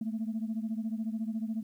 sine beating tone pair, 217.6 / 231.6 Hz, A3 / A#3, -19 / -11 cents, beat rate 14 Hz, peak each -32 / -35 dBFS, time 0.01-1.63 s, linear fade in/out 5 ms, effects tanh soft clip ceiling -26 dBFS + 11-bit

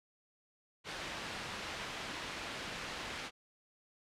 white low-pass noise, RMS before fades -43 dBFS, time 0.84-3.31 s, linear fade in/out 50 ms, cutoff 3100 Hz, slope 12 dB/octave, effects low-pass 11000 Hz 12 dB/octave

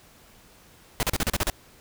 pink noise bursts, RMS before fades -24 dBFS, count 8, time 1-1.499 s, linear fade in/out 0 ms, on 30 ms, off 37 ms, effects pink hiss -54 dBFS RMS until 1.8 s

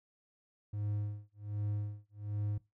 triangle tone with tremolo, 103.83 Hz, G#2, in tune, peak -30 dBFS, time 0.73-2.58 s, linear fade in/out 5 ms, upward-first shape sine, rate 1.3 Hz, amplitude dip 100%, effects noise-tail reverb RT60 0.2 s tail -19 dB re dry

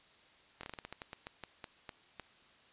slowing click train, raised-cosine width 0.3 ms, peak -27 dBFS, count 15, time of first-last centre 0.61-2.197 s, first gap 23 ms, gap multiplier 1.22, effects white hiss -63 dBFS RMS until 2.72 s + resampled to 8000 Hz

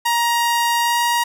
sawtooth tone with pitch glide, 942 to 948 Hz, A#5 to A#5, +18 to +29 cents, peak -12 dBFS, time 0.05-1.24 s, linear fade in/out 10 ms, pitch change +11 cents, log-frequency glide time 0.81-0.97 s, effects none

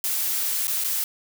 blue noise with dropouts, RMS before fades -25 dBFS, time 0.04-1.04 s, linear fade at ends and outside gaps 1 ms, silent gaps 0.671-0.679 / 0.839-0.845 s, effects none

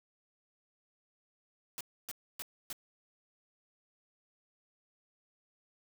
white noise bursts, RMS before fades -41 dBFS, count 4, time 1.78-2.728 s, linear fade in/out 0 ms, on 27 ms, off 280 ms, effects none

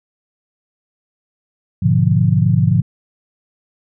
sine chord, G# diminished seventh, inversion none, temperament equal, 103.83 / 123.47 / 146.83 / 174.61 Hz, G#2 / B2 / D3 / F3, 0 / 0 / 0 / 0 cents, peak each -16 dBFS, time 1.82-2.82 s, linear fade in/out 10 ms, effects none

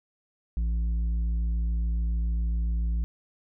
sine tone with tanh clipping, 56.7 Hz, A#1, 47 cents flat, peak -25 dBFS, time 0.57-3.04 s, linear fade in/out 0 ms, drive 6 dB, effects none

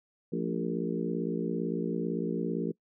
harmonic tone with a mistuned harmonic, 57.8 Hz, A#1, 14 cents flat, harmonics 3 / 4 / 5 / 6 / 7 / 8, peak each -34 / -35 / -36 / -37 / -37 / -38 dBFS, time 0.32-2.72 s, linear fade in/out 10 ms, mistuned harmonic 4, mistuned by -65 cents, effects noise-tail reverb RT60 0.1 s tail -23 dB re dry

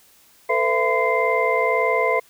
sine tone cluster, 447.3 / 509 / 671 / 1016 / 2088 Hz, A4 / C5 / E5 / B5 / C7, +28 / -48 / +31 / +49 / -4 cents, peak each -23 dBFS, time 0.49-2.2 s, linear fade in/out 10 ms, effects tanh soft clip ceiling -5 dBFS + white hiss -54 dBFS RMS until 2.29 s

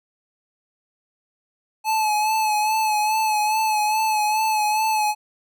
square tone with vibrato, 860 Hz, A5, 40 cents flat, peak -19 dBFS, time 1.84-5.15 s, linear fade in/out 50 ms, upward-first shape sine, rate 2.4 Hz, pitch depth 37 cents each way, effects none

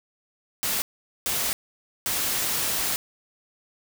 white noise bursts at uneven times, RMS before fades -26 dBFS, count 3, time 0.63-0.82 / 1.26-1.53 / 2.06-2.96 s, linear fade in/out 0 ms, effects none

